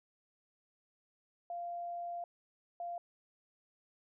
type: tone bursts at uneven times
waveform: sine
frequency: 694 Hz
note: F5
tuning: 11 cents flat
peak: -38 dBFS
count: 2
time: 1.5-2.24 / 2.8-2.98 s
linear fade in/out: 2 ms
effects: none